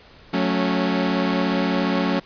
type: chord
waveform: sawtooth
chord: F# minor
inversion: none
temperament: equal with one note detuned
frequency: 183.08 / 220 / 277.2 Hz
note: F#3 / A3 / C#4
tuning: -18 / 0 / 0 cents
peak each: -19 / -21 / -19 dBFS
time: 0.33-2.2 s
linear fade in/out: 10 ms
effects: pink hiss -48 dBFS RMS until 2.25 s + resampled to 11025 Hz